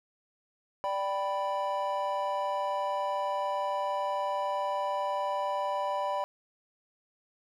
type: chord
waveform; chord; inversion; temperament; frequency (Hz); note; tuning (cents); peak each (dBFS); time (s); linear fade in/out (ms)
triangle; G major; second; equal with one note detuned; 587.3 / 781.3 / 987.8; D5 / G5 / B5; 0 / -6 / 0; -31 / -33 / -30; 0.84-6.24; 0
effects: none